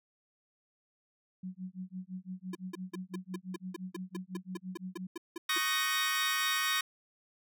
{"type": "tone with tremolo", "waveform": "sine", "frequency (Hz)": 185, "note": "F#3", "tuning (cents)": 0, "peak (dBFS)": -36, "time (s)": [1.43, 5.07], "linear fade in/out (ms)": 5, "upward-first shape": "sine", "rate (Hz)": 5.9, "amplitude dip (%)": 100}
{"type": "tone bursts", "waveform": "square", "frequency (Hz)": 340, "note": "F4", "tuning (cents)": -46, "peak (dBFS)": -37, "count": 16, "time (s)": [2.53, 5.582], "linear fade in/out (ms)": 5, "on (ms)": 22, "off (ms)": 180}
{"type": "chord", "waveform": "20% pulse", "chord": "D# minor seventh", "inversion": "third", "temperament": "equal with one note detuned", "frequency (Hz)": [1108.7, 1244.5, 1515.4, 1864.7], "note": ["C#6", "D#6", "F#6", "A#6"], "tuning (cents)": [0, 0, 41, 0], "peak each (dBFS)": [-31, -31, -32, -27], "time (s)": [5.49, 6.81], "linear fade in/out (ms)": 5}
{"effects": []}